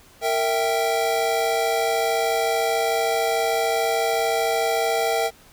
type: chord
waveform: square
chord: E diminished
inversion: second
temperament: equal with one note detuned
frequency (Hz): 459.7 / 659.3 / 784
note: Bb4 / E5 / G5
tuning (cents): -24 / 0 / 0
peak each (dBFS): -25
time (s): 0.21-5.31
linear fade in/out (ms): 50
effects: pink hiss -51 dBFS RMS until 5.52 s